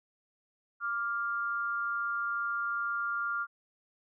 sine tone pair together, 1174.7 / 1397 Hz, D6 / F6, 0 / 0 cents, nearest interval minor third, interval 300 cents, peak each -36 / -31 dBFS, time 0.8-3.47 s, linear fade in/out 50 ms, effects none

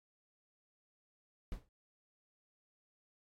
brown noise with exponential decay, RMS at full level -38 dBFS, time 1.52-1.69 s, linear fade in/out 1 ms, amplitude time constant 35 ms, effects MP3 64 kbps

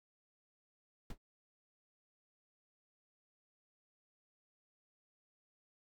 brown noise with exponential decay, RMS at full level -35 dBFS, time 1.1-1.18 s, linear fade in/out 5 ms, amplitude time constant 16 ms, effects none

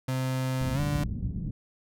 35% pulse tone with pitch glide, 130 to 145.92 Hz, C3 to D3, -11 to -11 cents, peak -25 dBFS, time 0.08-1.04 s, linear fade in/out 5 ms, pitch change +200 cents, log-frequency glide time 0.74-0.8 s
white low-pass noise, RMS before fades -32 dBFS, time 0.61-1.51 s, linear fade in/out 5 ms, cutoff 190 Hz, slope 24 dB/octave
effects none

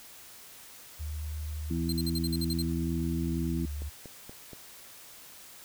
sine tone with pitch glide, 76.2 to 72.89 Hz, D#2 to D2, -36 to -12 cents, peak -33 dBFS, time 0.99-3.9 s, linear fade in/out 20 ms, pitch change -76 cents, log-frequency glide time 3.21-3.45 s
harmonic tone, 82.1 Hz, E2, 6 cents flat, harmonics 2 / 3 / 4, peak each -32 / -34 / -35 dBFS, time 1.7-3.66 s, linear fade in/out 10 ms
sawtooth tone bursts, 4149 Hz, C8, 15 cents flat, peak -30 dBFS, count 9, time 1.89-2.62 s, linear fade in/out 2 ms, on 34 ms, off 53 ms
click train, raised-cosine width 2 ms, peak -31 dBFS, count 4, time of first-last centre 3.82-4.533 s, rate 4.21 Hz
effects white hiss -50 dBFS RMS until 5.64 s

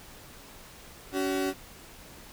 35% pulse tone pair together, 283 / 377.8 Hz, C#4 / F#4, +36 / +36 cents, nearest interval perfect fourth, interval 500 cents, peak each -28 dBFS, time 1.12-1.54 s, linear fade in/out 50 ms, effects pink hiss -49 dBFS RMS until 2.32 s

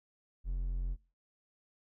triangle tone, 43.93 Hz, F1, 11 cents sharp, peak -30 dBFS, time 0.44-0.97 s, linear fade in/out 50 ms, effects noise-tail reverb RT60 0.4 s tail -25 dB re dry

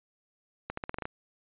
accelerating click train, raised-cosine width 0.5 ms, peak -19 dBFS, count 8, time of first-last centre 0.7-1.054 s, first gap 74 ms, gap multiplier 0.87, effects resampled to 8000 Hz

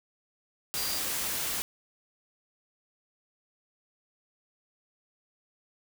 sine tone in noise, 4760 Hz, D8, 22 cents sharp, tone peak -36 dBFS, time 0.77-0.99 s, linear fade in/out 0 ms, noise white, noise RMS -32 dBFS, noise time 0.74-1.62 s, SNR -7 dB, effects none

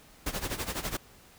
pink noise with tremolo, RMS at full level -31 dBFS, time 0.26-0.97 s, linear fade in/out 5 ms, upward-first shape sine, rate 12 Hz, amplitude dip 80%, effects pink hiss -56 dBFS RMS until 1.38 s

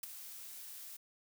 blue noise with ADSR envelope, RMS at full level -37 dBFS, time 0.03-0.97 s, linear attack 6 ms, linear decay 9 ms, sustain -12 dB, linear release 8 ms, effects none

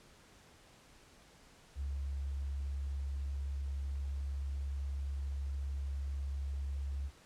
sine tone, 69.3 Hz, C#2, in tune, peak -35 dBFS, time 1.75-7.11 s, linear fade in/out 50 ms, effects pink hiss -61 dBFS RMS until 7.25 s + low-pass 9000 Hz 12 dB/octave

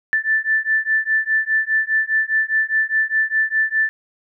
sine beating tone pair, 1760 / 1764.9 Hz, A6 / A6, 0 / +5 cents, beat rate 4.9 Hz, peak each -19 dBFS, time 0.13-3.89 s, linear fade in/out 0 ms, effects none

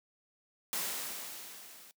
white noise with level ramp, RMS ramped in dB -34 to -55 dBFS, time 0.73-1.91 s, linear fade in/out 0 ms, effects noise-tail reverb RT60 0.1 s tail -22 dB re dry + high-pass 200 Hz 12 dB/octave

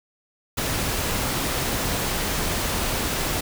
pink noise, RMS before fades -25 dBFS, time 0.57-3.41 s, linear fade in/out 10 ms, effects none

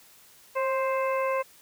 harmonic tone with a mistuned harmonic, 524 Hz, C5, 2 cents sharp, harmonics 1 / 2 / 3 / 4 / 5, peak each -26 / -29 / -40 / -37 / -39 dBFS, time 0.55-1.43 s, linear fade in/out 20 ms, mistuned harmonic 1, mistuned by +31 cents, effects white hiss -55 dBFS RMS until 1.61 s

